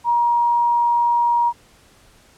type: tone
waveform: sine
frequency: 949 Hz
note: A#5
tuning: 31 cents sharp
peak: -14 dBFS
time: 0.04-1.53 s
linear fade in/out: 50 ms
effects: pink hiss -52 dBFS RMS until 2.37 s + low-pass 11000 Hz 12 dB/octave